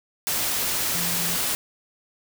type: tone in noise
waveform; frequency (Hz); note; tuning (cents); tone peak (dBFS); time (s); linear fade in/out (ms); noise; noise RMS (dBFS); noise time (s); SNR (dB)
sine; 172.6; F3; -20; -33; 0.95-1.36; 0; white; -25; 0.27-1.55; -11
effects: none